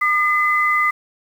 sine tone pair together, 1209 / 2030 Hz, D6 / B6, +50 / +47 cents, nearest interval major sixth, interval 897 cents, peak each -17 dBFS, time 0.01-0.91 s, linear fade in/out 10 ms, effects 7-bit

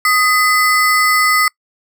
square ring-modulated tone, 1631 Hz, G#6, 32 cents flat, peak -8 dBFS, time 0.05-1.48 s, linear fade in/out 2 ms, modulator 385 Hz, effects noise-tail reverb RT60 0.1 s tail -26 dB re dry

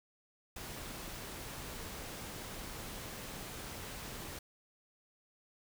pink noise, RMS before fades -45 dBFS, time 0.56-4.39 s, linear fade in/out 5 ms, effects none

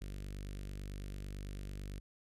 sawtooth tone with notch filter, 49 Hz, G1, in tune, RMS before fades -44 dBFS, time 0.01-2 s, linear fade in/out 10 ms, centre 890 Hz, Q 0.57, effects resampled to 32000 Hz

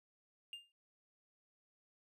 triangle tone with exponential decay, 2808 Hz, F7, 9 cents sharp, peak -40 dBFS, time 0.53-0.72 s, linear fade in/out 1 ms, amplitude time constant 40 ms, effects resampled to 32000 Hz

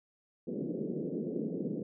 pink band-pass noise, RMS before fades -36 dBFS, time 0.47-1.83 s, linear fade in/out 5 ms, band 160 to 490 Hz, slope 48 dB/octave, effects none

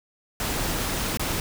pink noise with dropouts, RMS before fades -27 dBFS, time 0.4-1.4 s, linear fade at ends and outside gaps 1 ms, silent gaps 1.172-1.195 s, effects none

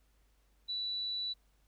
sine tone, 3952 Hz, B7, in tune, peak -34 dBFS, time 0.68-1.34 s, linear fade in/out 20 ms, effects added 50 Hz sine -67 dBFS peak until 1.67 s + pink hiss -75 dBFS RMS until 1.67 s

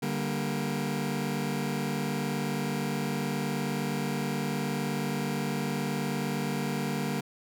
sawtooth chord, G minor, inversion second, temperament just, 147 / 196 / 235.2 Hz, D3 / G3 / Bb3, +2 / 0 / +16 cents, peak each -29 dBFS, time 0.02-7.21 s, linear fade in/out 10 ms, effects none

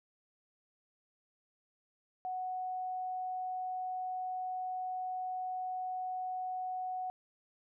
sine tone, 740 Hz, F#5, in tune, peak -35 dBFS, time 2.25-7.1 s, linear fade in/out 0 ms, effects none

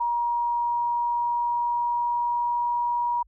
sine tone with pitch glide, 950 to 957.7 Hz, A#5 to A#5, +33 to +46 cents, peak -22 dBFS, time 0-3.23 s, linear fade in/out 10 ms, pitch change +13 cents, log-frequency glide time 0.29-2.79 s, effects added 50 Hz sine -56 dBFS peak until 3.27 s

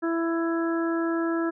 harmonic tone, 332.2 Hz, E4, 13 cents sharp, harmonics 1 / 2 / 3 / 4 / 5, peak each -24 / -34 / -38 / -34 / -36 dBFS, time 0.02-1.51 s, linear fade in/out 20 ms, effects none

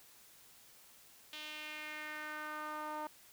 sawtooth tone with band-pass filter sweep, 304.6 Hz, D#4, 37 cents flat, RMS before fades -44 dBFS, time 1.33-3.07 s, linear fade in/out 2 ms, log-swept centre 3300 to 920 Hz, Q 2.7, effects white hiss -61 dBFS RMS until 3.32 s

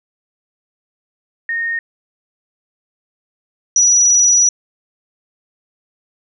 sine tone pair in turn, 1846 / 5861 Hz, A#6 / F#8, -17 / -17 cents, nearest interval octave + minor sixth, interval 2000 cents, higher second, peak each -17 / -8 dBFS, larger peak second, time 1.49-1.79 / 3.76-4.49 s, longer second, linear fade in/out 2 ms, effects none

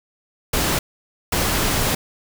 pink noise bursts at uneven times, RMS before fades -20 dBFS, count 2, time 0.53-0.79 / 1.32-1.95 s, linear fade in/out 5 ms, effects none

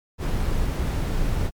brown noise, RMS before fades -23 dBFS, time 0.18-1.51 s, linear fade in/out 50 ms, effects MP3 96 kbps

